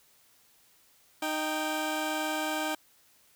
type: tone pair together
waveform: 15% pulse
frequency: 309.2 / 784 Hz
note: D#4 / G5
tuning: -11 / 0 cents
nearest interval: octave + major third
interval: 1611 cents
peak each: -25 / -27 dBFS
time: 1.22-2.75 s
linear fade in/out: 5 ms
effects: white hiss -63 dBFS RMS until 3.35 s